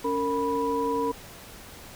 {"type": "tone cluster", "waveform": "sine", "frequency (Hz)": [279.8, 459.2, 983], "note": ["C#4", "A#4", "B5"], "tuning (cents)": [16, -26, -8], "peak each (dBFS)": [-30, -27, -28], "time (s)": [0.04, 1.12], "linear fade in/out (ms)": 10, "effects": ["pink hiss -45 dBFS RMS until 1.95 s"]}